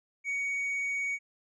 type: tone with tanh clipping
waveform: sine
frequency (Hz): 2242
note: C#7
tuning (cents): +19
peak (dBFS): -30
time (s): 0.24-1.19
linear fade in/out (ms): 50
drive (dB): 3
effects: none